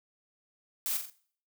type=noise with echo; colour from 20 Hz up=blue; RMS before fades=-32 dBFS; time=0.86-0.97 s; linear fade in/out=0 ms; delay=43 ms; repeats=3; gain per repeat=-6 dB; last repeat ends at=1.099 s; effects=noise-tail reverb RT60 0.5 s tail -18 dB re dry